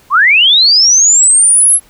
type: linear sweep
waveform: sine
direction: up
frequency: 984 to 11175 Hz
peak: -4 dBFS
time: 0.1-1.8 s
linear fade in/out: 50 ms
effects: pink hiss -46 dBFS RMS until 1.89 s